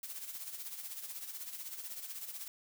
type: noise with tremolo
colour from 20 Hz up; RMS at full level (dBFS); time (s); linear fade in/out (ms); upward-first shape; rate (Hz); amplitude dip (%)
blue; -42; 0.03-2.48; 2; sine; 16; 60
effects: none